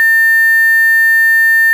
sine tone with quantisation, 1800 Hz, A6, 39 cents sharp, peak -6 dBFS, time 0-1.73 s, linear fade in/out 0 ms, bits 4, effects none

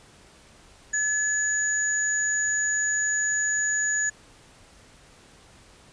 sine tone pair together, 1707 / 6828 Hz, G#6 / G#8, +47 / +47 cents, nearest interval 2 octaves, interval 2400 cents, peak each -25 dBFS, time 0.93-4.1 s, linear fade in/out 10 ms, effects pink hiss -53 dBFS RMS until 5.92 s + resampled to 22050 Hz

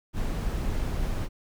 brown noise, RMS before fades -28 dBFS, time 0.13-1.29 s, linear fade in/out 50 ms, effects none

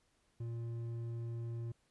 sine tone with hard clipping, 116.54 Hz, A#2, in tune, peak -40 dBFS, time 0.4-1.72 s, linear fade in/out 5 ms, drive 6 dB, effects pink hiss -75 dBFS RMS until 1.9 s + resampled to 24000 Hz

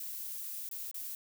violet noise with dropouts, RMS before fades -41 dBFS, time 0-1.15 s, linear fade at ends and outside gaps 2 ms, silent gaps 0.69-0.712 / 0.913-0.943 s, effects none

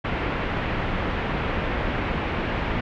pink low-pass noise, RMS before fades -26 dBFS, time 0.04-2.81 s, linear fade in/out 10 ms, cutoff 2700 Hz, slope 24 dB/octave, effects none

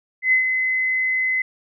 sine tone with ADSR envelope, 2038 Hz, C7, 46 cents flat, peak -12 dBFS, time 0.22-1.42 s, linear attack 100 ms, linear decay 110 ms, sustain -6 dB, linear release 4 ms, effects none

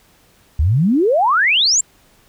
sine exponential sweep, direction up, 68 to 7650 Hz, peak -11 dBFS, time 0.59-1.81 s, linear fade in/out 5 ms, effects pink hiss -53 dBFS RMS until 2.28 s

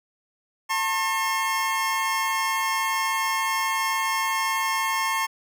25% pulse tone pair together, 897 / 1075.7 Hz, A5 / C6, +33 / +48 cents, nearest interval minor third, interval 315 cents, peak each -23 / -21 dBFS, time 0.69-5.27 s, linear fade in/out 20 ms, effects none

